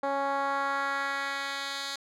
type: tone with band-pass filter sweep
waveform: 10% pulse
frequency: 277.2 Hz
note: C#4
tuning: in tune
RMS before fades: -31 dBFS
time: 0.03-1.96 s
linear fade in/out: 5 ms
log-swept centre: 650 to 4300 Hz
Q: 1.3
effects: none